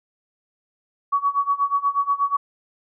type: tone with tremolo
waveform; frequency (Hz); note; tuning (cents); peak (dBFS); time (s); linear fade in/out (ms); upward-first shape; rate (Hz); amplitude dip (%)
sine; 1128; C#6; +30; -15; 1.12-2.37; 10; sine; 8.3; 90
effects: none